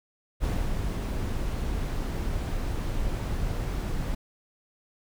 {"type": "noise with ADSR envelope", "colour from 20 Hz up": "brown", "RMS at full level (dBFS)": -26, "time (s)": [0.4, 4.15], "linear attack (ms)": 40, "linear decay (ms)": 240, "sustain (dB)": -3, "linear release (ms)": 7, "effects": []}